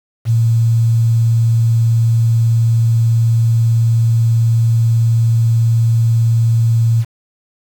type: tone with quantisation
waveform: sine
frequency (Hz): 114.8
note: A#2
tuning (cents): -26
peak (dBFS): -9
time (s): 0.25-7.05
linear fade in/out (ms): 50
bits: 6
effects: none